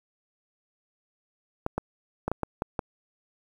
clicks, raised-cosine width 1 ms, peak -13 dBFS, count 7, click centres 1.664 / 1.78 / 2.28 / 2.316 / 2.433 / 2.621 / 2.792 s, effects 8-bit

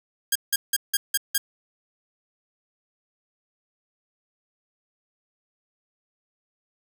5% pulse tone bursts, 1621 Hz, G#6, 42 cents flat, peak -8 dBFS, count 6, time 0.32-1.38 s, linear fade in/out 5 ms, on 35 ms, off 170 ms, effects none

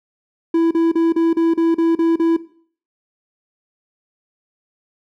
triangle tone bursts, 331.2 Hz, E4, 8 cents sharp, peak -10 dBFS, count 9, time 0.54-2.366 s, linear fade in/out 5 ms, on 170 ms, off 37 ms, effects noise-tail reverb RT60 0.5 s tail -17 dB re dry

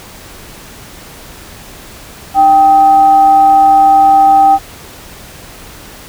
sine tone with frequency modulation, 784 Hz, G5, in tune, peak -3 dBFS, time 2.34-4.59 s, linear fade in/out 50 ms, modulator 478 Hz, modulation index 0.25, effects pink hiss -33 dBFS RMS until 6.08 s

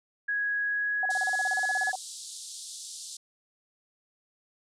sine tone with pitch glide, 1661.2 to 1695.1 Hz, G#6 to G#6, 0 to +35 cents, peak -26 dBFS, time 0.28-1.92 s, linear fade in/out 10 ms, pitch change +35 cents, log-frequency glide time 0.64-1.76 s
sine tone bursts, 755 Hz, F#5, 35 cents sharp, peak -28 dBFS, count 16, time 1.03-1.955 s, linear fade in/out 2 ms, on 25 ms, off 35 ms
white band-pass noise, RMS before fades -42 dBFS, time 1.1-3.17 s, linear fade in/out 5 ms, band 3600 to 9500 Hz, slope 48 dB/octave
effects none

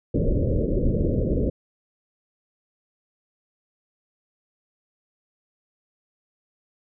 pink low-pass noise, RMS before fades -22 dBFS, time 0.14-1.5 s, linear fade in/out 5 ms, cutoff 580 Hz, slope 96 dB/octave, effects none

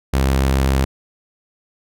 sawtooth tone with vibrato, 66.9 Hz, C2, 39 cents sharp, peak -10 dBFS, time 0.13-0.85 s, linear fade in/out 10 ms, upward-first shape triangle, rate 7.4 Hz, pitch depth 11 cents each way, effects none

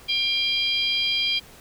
harmonic tone with a mistuned harmonic, 803 Hz, G5, 41 cents sharp, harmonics 3 / 4 / 5 / 6, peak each -27 / -23 / -33 / -28 dBFS, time 0.08-1.4 s, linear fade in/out 20 ms, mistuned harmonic 3, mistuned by -24 cents, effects pink hiss -48 dBFS RMS until 1.6 s

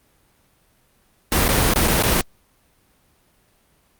pink noise with dropouts, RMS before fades -17 dBFS, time 1.32-2.21 s, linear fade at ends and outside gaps 1 ms, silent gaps 1.481-1.489 / 1.737-1.759 / 1.877-1.881 / 2.025-2.035 s, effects pink hiss -60 dBFS RMS until 3.99 s + Opus 32 kbps

